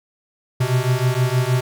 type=beating tone pair; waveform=square; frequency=123.47 / 129.87 Hz; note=B2 / C3; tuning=0 / -13 cents; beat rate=6.4 Hz; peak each=-20 / -20 dBFS; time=0.6-1.61 s; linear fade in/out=10 ms; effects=none